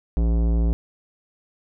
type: tone with tanh clipping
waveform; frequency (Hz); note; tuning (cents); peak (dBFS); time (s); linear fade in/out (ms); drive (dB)
sine; 56.8; A#1; -44; -19; 0.17-0.73; 0; 17
effects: none